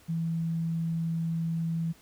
sine tone, 164.81 Hz, E3, in tune, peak -27 dBFS, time 0.08-1.93 s, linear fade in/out 20 ms, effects pink hiss -58 dBFS RMS until 2.01 s

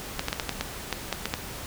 clicks, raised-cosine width 0.2 ms, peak -9 dBFS, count 10, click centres 0.194 / 0.284 / 0.329 / 0.398 / 0.493 / 0.61 / 0.927 / 1.127 / 1.256 / 1.339 s, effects pink hiss -38 dBFS RMS until 1.66 s

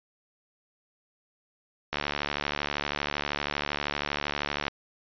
click train, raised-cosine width 0.3 ms, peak -12 dBFS, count 201, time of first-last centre 1.93-4.681 s, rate 72.7 Hz, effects resampled to 11025 Hz

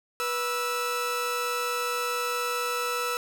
sawtooth tone pair together, 486.9 / 1318.8 Hz, B4 / E6, -25 / 0 cents, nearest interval octave + perfect fourth, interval 1725 cents, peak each -27 / -25 dBFS, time 0.2-3.17 s, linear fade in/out 0 ms, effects none

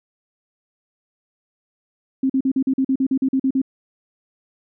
sine tone bursts, 265.6 Hz, C4, 26 cents sharp, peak -15 dBFS, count 13, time 2.23-3.617 s, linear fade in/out 5 ms, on 67 ms, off 43 ms, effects none

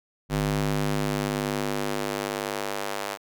square tone with high-pass filter sweep, 50.5 Hz, G#1, 48 cents flat, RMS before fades -28 dBFS, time 0.29-3.18 s, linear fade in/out 50 ms, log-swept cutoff 110 to 640 Hz, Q 0.96, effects none

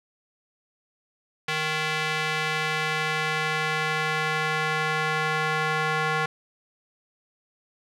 square tone with band-pass filter sweep, 155.56 Hz, D#3, in tune, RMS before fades -26 dBFS, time 1.48-6.26 s, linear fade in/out 5 ms, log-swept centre 2400 to 1500 Hz, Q 1.2, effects none

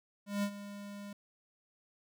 square tone with ADSR envelope, 202.7 Hz, G#3, 42 cents flat, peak -30 dBFS, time 0.26-1.13 s, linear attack 170 ms, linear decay 71 ms, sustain -14 dB, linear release 4 ms, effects none

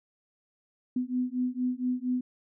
sine beating tone pair, 248.8 / 253.1 Hz, B3 / B3, +13 / +43 cents, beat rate 4.3 Hz, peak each -30 dBFS, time 0.96-2.21 s, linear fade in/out 5 ms, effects none

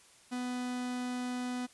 45% pulse tone, 248.6 Hz, B3, 12 cents sharp, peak -34 dBFS, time 0.31-1.67 s, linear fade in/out 20 ms, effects white hiss -60 dBFS RMS until 1.73 s + resampled to 24000 Hz

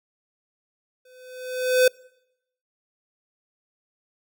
square tone with exponential growth, 507 Hz, B4, 45 cents sharp, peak -13 dBFS, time 1.05-1.88 s, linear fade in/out 5 ms, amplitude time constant 180 ms, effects noise-tail reverb RT60 0.8 s tail -26 dB re dry

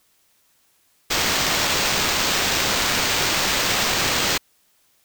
white noise with sample-and-hold, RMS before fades -21 dBFS, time 1.1-4.38 s, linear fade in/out 10 ms, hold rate 11025 Hz, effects white hiss -62 dBFS RMS until 5.04 s

